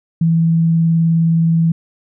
sine tone with vibrato, 164.81 Hz, E3, in tune, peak -10 dBFS, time 0.21-1.72 s, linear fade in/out 5 ms, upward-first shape sine, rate 19 Hz, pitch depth 10 cents each way, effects none

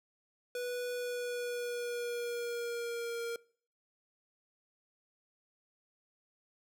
square tone with pitch glide, 491.1 to 467 Hz, B4 to A#4, -10 to +3 cents, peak -36 dBFS, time 0.55-3.36 s, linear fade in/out 2 ms, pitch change -87 cents, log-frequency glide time 0.94-3.21 s, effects noise-tail reverb RT60 0.5 s tail -23 dB re dry

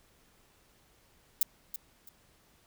violet noise with echo, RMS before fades -25 dBFS, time 1.41-1.43 s, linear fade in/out 2 ms, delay 330 ms, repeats 2, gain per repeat -12 dB, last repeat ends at 2.09 s, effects pink hiss -65 dBFS RMS until 2.66 s

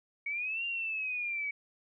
sine linear two-way sweep, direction up then down, 2227 to 2794 to 2252 Hz, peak -32 dBFS, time 0.26-1.51 s, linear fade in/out 5 ms, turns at 0.65 s, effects none

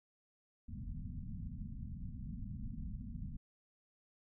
pink low-pass noise, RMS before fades -44 dBFS, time 0.68-3.37 s, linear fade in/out 10 ms, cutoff 250 Hz, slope 96 dB/octave, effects none

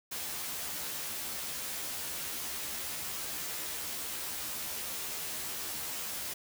white noise with comb filter, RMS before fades -38 dBFS, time 0.11-6.34 s, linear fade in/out 10 ms, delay 13 ms, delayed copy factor +0.8, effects none

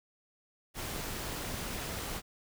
pink noise with amplitude modulation, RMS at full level -36 dBFS, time 0.74-2.22 s, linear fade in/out 50 ms, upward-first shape sine, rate 289 Hz, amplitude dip 50%, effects none

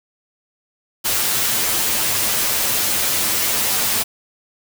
white noise with comb filter, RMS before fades -19 dBFS, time 1.04-4.04 s, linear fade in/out 20 ms, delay 9.1 ms, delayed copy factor +0.7, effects none

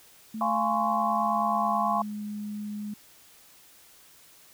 sine tone with pitch glide, 220 to 208.6 Hz, A3 to G#3, 0 to +8 cents, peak -32 dBFS, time 0.34-2.94 s, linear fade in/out 5 ms, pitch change -92 cents, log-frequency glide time 0.5-2.25 s
sine chord, Db major seventh, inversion first, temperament just, 693 / 831.5 / 1039.4 / 1108.7 Hz, F5 / Ab5 / C6 / Db6, -14 / +2 / -12 / 0 cents, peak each -29 dBFS, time 0.41-2.02 s, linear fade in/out 2 ms
effects white hiss -55 dBFS RMS until 4.53 s

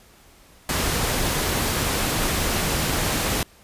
pink noise, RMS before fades -23 dBFS, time 0.69-3.43 s, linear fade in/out 2 ms, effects pink hiss -52 dBFS RMS until 3.63 s + resampled to 32000 Hz

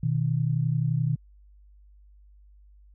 sine tone pair together, 124 / 155.56 Hz, B2 / D#3, +7 / 0 cents, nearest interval major third, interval 393 cents, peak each -25 dBFS, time 0.03-1.16 s, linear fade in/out 5 ms, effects added 50 Hz sine -51 dBFS peak until 2.94 s

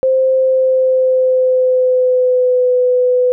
sine tone with pitch glide, 523.3 to 500 Hz, C5 to B4, 0 to +21 cents, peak -9 dBFS, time 0.03-3.32 s, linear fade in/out 0 ms, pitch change -79 cents, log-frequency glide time 0.35-2.72 s, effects none

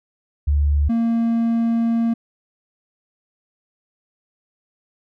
sine / triangle tone pair in turn, 72.6 / 230.5 Hz, D2 / A#3, -19 / -19 cents, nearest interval octave + minor sixth, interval 2000 cents, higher second, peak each -14 dBFS, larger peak neither, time 0.47-0.89 / 0.89-2.14 s, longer second, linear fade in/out 10 ms, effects none

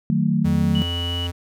sine chord, D# diminished, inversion none, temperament just, 155.56 / 186.68 / 224 Hz, D#3 / F#3 / A3, 0 / +16 / +31 cents, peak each -21 dBFS, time 0.1-0.82 s, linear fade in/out 0 ms
square tone with pitch glide, 86.2 to 87 Hz, F2 to F2, -22 to -6 cents, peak -25 dBFS, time 0.44-1.32 s, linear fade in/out 20 ms, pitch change +16 cents, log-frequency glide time 1.05-1.15 s
sine tone, 2944 Hz, F#7, 9 cents flat, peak -26 dBFS, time 0.75-1.27 s, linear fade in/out 2 ms
effects none

